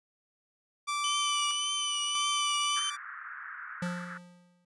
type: tone with tremolo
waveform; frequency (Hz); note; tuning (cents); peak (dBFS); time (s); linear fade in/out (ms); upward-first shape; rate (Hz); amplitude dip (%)
sawtooth; 1168; D6; -10; -26; 0.87-2.97; 20; square; 0.78; 55
type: tone with vibrato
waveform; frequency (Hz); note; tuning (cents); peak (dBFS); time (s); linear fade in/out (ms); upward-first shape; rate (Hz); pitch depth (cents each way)
sawtooth; 3000; F#7; +23; -27; 1.04-2.9; 2; triangle; 1.8; 54
type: band-pass noise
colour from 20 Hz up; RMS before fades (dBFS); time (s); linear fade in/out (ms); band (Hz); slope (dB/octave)
pink; -43; 2.76-4.18; 5; 1300 to 1700; 48
type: tone with exponential decay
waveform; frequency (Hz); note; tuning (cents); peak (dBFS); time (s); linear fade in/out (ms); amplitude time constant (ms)
square; 176.8; F3; +22; -30; 3.82-4.65; 5; 180
effects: resampled to 24000 Hz